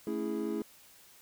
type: chord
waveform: triangle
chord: A major seventh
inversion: none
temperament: equal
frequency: 220 / 277.2 / 329.6 / 415.3 Hz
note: A3 / C#4 / E4 / G#4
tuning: 0 / 0 / 0 / 0 cents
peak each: -35 / -38 / -34 / -35 dBFS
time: 0.07-0.62 s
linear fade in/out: 2 ms
effects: white hiss -58 dBFS RMS until 1.21 s